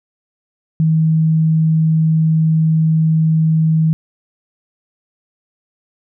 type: tone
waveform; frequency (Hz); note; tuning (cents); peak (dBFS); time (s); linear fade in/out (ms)
sine; 159.4; D#3; +42; -10; 0.8-3.93; 0
effects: none